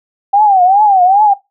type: tone with vibrato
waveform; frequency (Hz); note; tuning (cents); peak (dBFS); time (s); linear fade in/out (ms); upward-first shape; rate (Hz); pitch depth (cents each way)
sine; 782; G5; -4; -5; 0.33-1.34; 10; triangle; 2.5; 180
effects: noise-tail reverb RT60 0.2 s tail -18 dB re dry